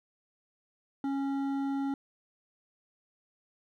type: tone with hard clipping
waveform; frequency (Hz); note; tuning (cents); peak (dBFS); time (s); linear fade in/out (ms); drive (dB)
triangle; 275.4; C#4; -11; -31; 1.04-1.94; 2; 13
effects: none